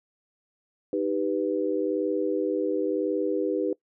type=chord; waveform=sine; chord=Eb augmented; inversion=none; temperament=equal; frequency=311.1 / 392 / 493.9 Hz; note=Eb4 / G4 / B4; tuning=0 / 0 / 0 cents; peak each=-28 dBFS; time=0.93-3.73 s; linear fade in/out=2 ms; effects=noise-tail reverb RT60 0.1 s tail -22 dB re dry